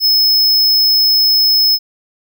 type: tone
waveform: square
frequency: 5190 Hz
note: E8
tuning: 28 cents flat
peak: -9 dBFS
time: 0-1.79 s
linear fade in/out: 50 ms
effects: none